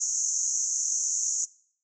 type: band-pass noise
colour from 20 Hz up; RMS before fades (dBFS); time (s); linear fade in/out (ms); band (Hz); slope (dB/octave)
pink; -28; 0-1.46; 20; 6100 to 7000; 96
effects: noise-tail reverb RT60 0.6 s tail -22 dB re dry